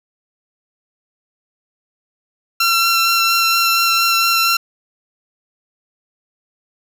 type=tone with vibrato; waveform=15% pulse; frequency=1357 Hz; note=E6; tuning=50 cents sharp; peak=-6 dBFS; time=2.6-4.57 s; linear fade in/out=5 ms; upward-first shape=sine; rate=4.3 Hz; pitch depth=10 cents each way; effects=none